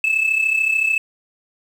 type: tone with amplitude modulation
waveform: sine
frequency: 2616 Hz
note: E7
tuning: 14 cents flat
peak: -10 dBFS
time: 0.04-0.98 s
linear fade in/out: 2 ms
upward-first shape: sine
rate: 33.6 Hz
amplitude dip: 75%
effects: tanh soft clip ceiling -12 dBFS + 7-bit